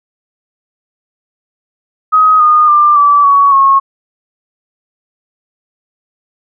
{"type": "tone with pitch steps", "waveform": "sine", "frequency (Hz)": [1261, 1225.1, 1190.2, 1156.3, 1123.4, 1091.4], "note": ["D#6", "D#6", "D6", "D6", "C#6", "C#6"], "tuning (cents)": [23, -27, 23, -27, 23, -27], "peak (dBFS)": -4, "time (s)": [2.12, 3.8], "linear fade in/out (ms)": 20, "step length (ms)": 280, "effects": []}